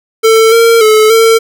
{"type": "tone with pitch steps", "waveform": "square", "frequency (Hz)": [446.3, 460, 432.4, 451.9], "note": ["A4", "A#4", "A4", "A4"], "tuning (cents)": [25, -23, -30, 46], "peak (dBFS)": -4, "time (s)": [0.23, 1.39], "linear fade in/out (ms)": 20, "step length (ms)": 290, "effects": []}